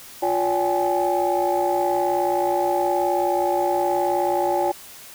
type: tone cluster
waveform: sine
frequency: 352.5 / 570 / 787 / 846 Hz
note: F4 / C#5 / G5 / G#5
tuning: +16 / +48 / +7 / +32 cents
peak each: -23 dBFS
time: 0.22-4.72 s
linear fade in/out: 10 ms
effects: tanh soft clip ceiling -12 dBFS + white hiss -42 dBFS RMS until 5.14 s